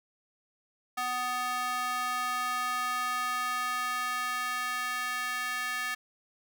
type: tone with high-pass filter sweep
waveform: square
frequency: 249 Hz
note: B3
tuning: 14 cents sharp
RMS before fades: -32 dBFS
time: 0.97-5.95 s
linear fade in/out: 10 ms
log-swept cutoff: 1000 to 1600 Hz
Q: 2.8
effects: none